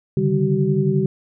sine tone cluster, 139.7 / 150.9 / 196.3 / 381.1 Hz, C#3 / D3 / G3 / G4, +14 / +47 / +3 / -49 cents, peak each -21 dBFS, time 0.17-1.06 s, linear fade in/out 2 ms, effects none

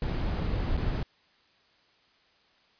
brown noise with dropouts, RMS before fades -29 dBFS, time 0.02-1.03 s, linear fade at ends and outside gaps 2 ms, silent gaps 0.769-0.774 s, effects white hiss -64 dBFS RMS until 2.79 s + resampled to 11025 Hz

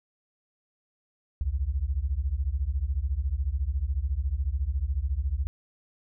sine beating tone pair, 61.3 / 75.3 Hz, B1 / D2, -12 / +44 cents, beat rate 14 Hz, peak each -28 dBFS, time 1.41-5.47 s, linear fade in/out 0 ms, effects none

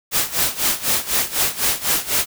white noise with tremolo, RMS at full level -17 dBFS, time 0.11-2.26 s, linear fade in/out 50 ms, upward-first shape sine, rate 4 Hz, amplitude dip 85%, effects none

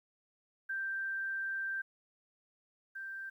sine tone pair in turn, 1571 / 1571 Hz, G6 / G6, +3 / +3 cents, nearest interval unison, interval 0 cents, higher neither, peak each -34 / -40 dBFS, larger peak first, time 0.69-1.82 / 2.95-3.3 s, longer first, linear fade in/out 10 ms, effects 12-bit

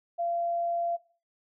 sine tone, 686 Hz, F5, 31 cents flat, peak -27 dBFS, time 0.18-0.97 s, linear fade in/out 20 ms, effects noise-tail reverb RT60 0.4 s tail -17 dB re dry

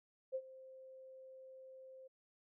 sine tone with ADSR envelope, 524 Hz, C5, 2 cents sharp, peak -35 dBFS, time 0.32-2.08 s, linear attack 30 ms, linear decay 59 ms, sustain -18 dB, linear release 14 ms, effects none

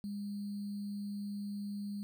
sine tone with sample-and-hold, 203.1 Hz, G#3, 38 cents flat, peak -37 dBFS, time 0.04-2.03 s, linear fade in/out 0 ms, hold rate 4410 Hz, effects none

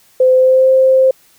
sine tone with pitch glide, 514 to 524.5 Hz, C5 to C5, -31 to +4 cents, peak -6 dBFS, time 0.2-1.11 s, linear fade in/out 5 ms, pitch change +35 cents, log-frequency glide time 0.35-0.7 s, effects white hiss -50 dBFS RMS until 1.38 s

